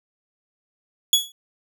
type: tone with exponential decay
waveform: sawtooth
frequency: 3373 Hz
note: G#7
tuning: 26 cents sharp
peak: -7 dBFS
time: 1.13-1.32 s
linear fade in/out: 2 ms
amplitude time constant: 41 ms
effects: none